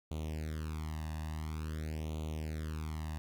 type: tone with flanger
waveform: sawtooth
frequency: 77.9 Hz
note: D#2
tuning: 3 cents sharp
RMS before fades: -39 dBFS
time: 0.11-3.18 s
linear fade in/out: 0 ms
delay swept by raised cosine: 0.29 to 1.11 ms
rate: 0.48 Hz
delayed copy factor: +1
effects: none